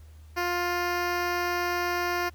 10% pulse tone with notch filter, 352 Hz, F4, 14 cents sharp, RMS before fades -28 dBFS, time 0.36-2.3 s, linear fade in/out 20 ms, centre 8700 Hz, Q 0.97, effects added 77 Hz sine -46 dBFS peak until 2.34 s + pink hiss -62 dBFS RMS until 2.34 s

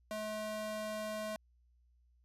square tone with high-pass filter, 214.6 Hz, A3, 43 cents flat, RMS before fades -40 dBFS, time 0.11-1.36 s, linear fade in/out 0 ms, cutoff 440 Hz, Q 9.6, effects added 60 Hz sine -66 dBFS peak until 2.24 s + resampled to 32000 Hz

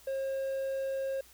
triangle tone, 538 Hz, C5, 48 cents sharp, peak -29 dBFS, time 0.07-1.21 s, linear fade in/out 5 ms, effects added 60 Hz sine -64 dBFS peak until 1.33 s + white hiss -58 dBFS RMS until 1.33 s

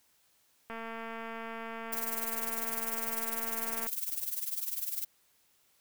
click train, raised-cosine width 0.5 ms, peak -27 dBFS, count 720, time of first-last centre 0.7-3.867 s, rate 227 Hz
violet noise with tremolo, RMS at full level -32 dBFS, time 1.92-5.05 s, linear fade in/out 10 ms, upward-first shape triangle, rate 20 Hz, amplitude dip 85%
effects white hiss -69 dBFS RMS until 5.8 s

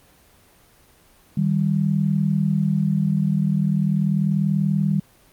sine tone pair together, 155.25 / 195.6 Hz, D#3 / G3, -3 / -4 cents, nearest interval major third, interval 399 cents, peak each -20 dBFS, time 1.37-5 s, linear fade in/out 5 ms, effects pink hiss -54 dBFS RMS until 5.32 s + Opus 24 kbps

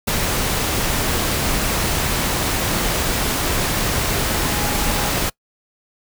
sine tone in noise, 830.6 Hz, G#5, in tune, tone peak -30 dBFS, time 4.46-5.1 s, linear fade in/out 10 ms, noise pink, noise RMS -20 dBFS, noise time 0.07-5.3 s, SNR -13 dB, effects noise-tail reverb RT60 0.1 s tail -24 dB re dry

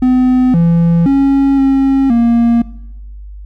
triangle tone with pitch steps, 253.9 / 168.8 / 274.9 / 270.7 / 234.3 Hz, B3 / E3 / C#4 / C#4 / A#3, +48 / +41 / -14 / -41 / +9 cents, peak -5 dBFS, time 0.02-2.62 s, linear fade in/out 5 ms, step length 520 ms, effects noise-tail reverb RT60 0.9 s tail -20 dB re dry + added 50 Hz sine -27 dBFS peak until 3.45 s

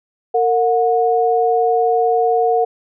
sine tone pair together, 458 / 727 Hz, A#4 / F#5, -31 / -31 cents, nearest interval minor sixth, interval 800 cents, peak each -15 dBFS, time 0.34-2.65 s, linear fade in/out 10 ms, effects none

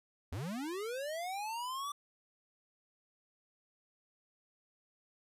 square linear sweep, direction up, 73.42 to 1174.7 Hz, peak -38 dBFS, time 0.32-1.92 s, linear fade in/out 5 ms, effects resampled to 32000 Hz

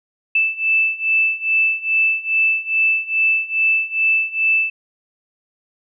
sine beating tone pair, 2637 / 2639.4 Hz, E7 / E7, 0 / +2 cents, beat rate 2.4 Hz, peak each -19 / -17 dBFS, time 0.35-4.7 s, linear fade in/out 5 ms, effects none

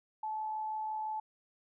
sine tone with amplitude modulation, 866 Hz, A5, 28 cents flat, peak -33 dBFS, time 0.23-1.2 s, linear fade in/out 5 ms, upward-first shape sine, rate 65.8 Hz, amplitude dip 25%, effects none

